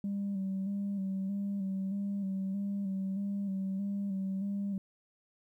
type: tone with vibrato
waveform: sine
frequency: 196 Hz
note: G3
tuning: in tune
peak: -30 dBFS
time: 0.04-4.78 s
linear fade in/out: 2 ms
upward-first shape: square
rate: 1.6 Hz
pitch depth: 35 cents each way
effects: tanh soft clip ceiling -29 dBFS + 12-bit